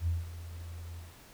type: tone with ADSR envelope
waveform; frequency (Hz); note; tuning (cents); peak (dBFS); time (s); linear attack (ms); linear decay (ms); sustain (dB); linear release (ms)
sine; 84.5; E2; +43; -25; 0-1.16; 70; 180; -15; 200
effects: tanh soft clip ceiling -21 dBFS + pink hiss -55 dBFS RMS until 1.33 s